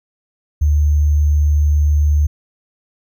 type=tone with sample-and-hold; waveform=sine; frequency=74.4 Hz; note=D2; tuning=23 cents sharp; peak=-10 dBFS; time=0.61-2.27 s; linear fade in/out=10 ms; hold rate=6300 Hz; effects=none